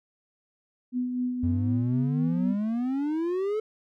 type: tone with tremolo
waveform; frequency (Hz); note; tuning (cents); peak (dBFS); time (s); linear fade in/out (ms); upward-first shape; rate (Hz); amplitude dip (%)
sine; 249; B3; +14; -24; 0.92-2.56; 50; sine; 4; 40
type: exponential sweep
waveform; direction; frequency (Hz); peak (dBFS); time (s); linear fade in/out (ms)
triangle; up; 87.31 to 440; -23; 1.43-3.6; 5
effects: none